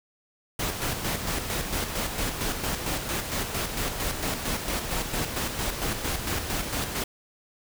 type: noise with tremolo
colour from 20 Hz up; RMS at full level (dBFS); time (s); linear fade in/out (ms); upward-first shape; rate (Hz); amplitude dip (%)
pink; -28; 0.59-7.04; 5; square; 4.4; 45
effects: none